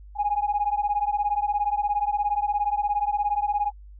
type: beating tone pair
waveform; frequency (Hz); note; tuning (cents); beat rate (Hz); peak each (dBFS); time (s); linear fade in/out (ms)
sine; 817 / 834; G#5 / G#5; -29 / +7; 17; -24; 0.15-3.72; 50
effects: tanh soft clip ceiling -15 dBFS + added 50 Hz sine -42 dBFS peak until 3.99 s